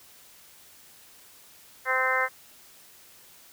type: harmonic tone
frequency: 259.2 Hz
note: C4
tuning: 16 cents flat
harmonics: 2 / 3 / 4 / 5 / 6 / 7 / 8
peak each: -31 / -34 / -30 / -31 / -29 / -29 / -29 dBFS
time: 1.85-2.29 s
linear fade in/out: 50 ms
effects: white hiss -53 dBFS RMS until 3.52 s